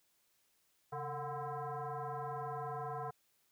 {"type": "tone with frequency modulation", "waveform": "sine", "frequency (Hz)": 136.5, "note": "C#3", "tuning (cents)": -26, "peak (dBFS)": -38, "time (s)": [0.92, 3.11], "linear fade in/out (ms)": 10, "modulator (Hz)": 294, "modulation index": 3.7, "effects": ["white hiss -75 dBFS RMS until 3.51 s"]}